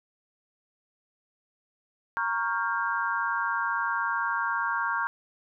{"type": "chord", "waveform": "sine", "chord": "G half-diminished seventh", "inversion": "first", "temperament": "equal with one note detuned", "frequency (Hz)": [932.3, 1108.7, 1396.9, 1593.5], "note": ["Bb5", "Db6", "F6", "G6"], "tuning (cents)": [0, 0, 0, 28], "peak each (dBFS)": -31, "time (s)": [2.17, 5.07], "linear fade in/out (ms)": 0, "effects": []}